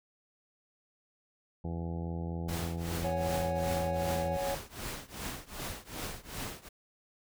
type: harmonic tone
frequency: 84 Hz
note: E2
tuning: 33 cents sharp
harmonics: 1 / 2 / 3 / 4 / 5 / 6 / 7 / 8 / 9 / 10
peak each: -37 / -37 / -47 / -45 / -49 / -48 / -58 / -53 / -52 / -52 dBFS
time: 1.64-4.37 s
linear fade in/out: 5 ms
type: noise with tremolo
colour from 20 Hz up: pink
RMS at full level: -37 dBFS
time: 2.48-6.69 s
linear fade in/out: 10 ms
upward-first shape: triangle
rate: 2.6 Hz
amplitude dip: 95%
type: chord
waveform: triangle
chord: C# suspended fourth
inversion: none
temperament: equal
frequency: 554.4 / 740 / 830.6 Hz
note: C#5 / F#5 / G#5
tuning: 0 / 0 / 0 cents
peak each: -31 / -37 / -37 dBFS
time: 3.04-4.55 s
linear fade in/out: 5 ms
effects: none